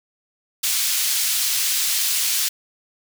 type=high-pass noise; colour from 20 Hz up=pink; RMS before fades=-21 dBFS; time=0.63-2.49 s; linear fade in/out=10 ms; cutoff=3700 Hz; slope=12 dB/octave; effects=none